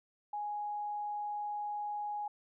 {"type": "tone", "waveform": "sine", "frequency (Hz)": 831, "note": "G#5", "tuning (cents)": 1, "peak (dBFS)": -35, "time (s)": [0.33, 2.28], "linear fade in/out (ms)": 5, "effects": []}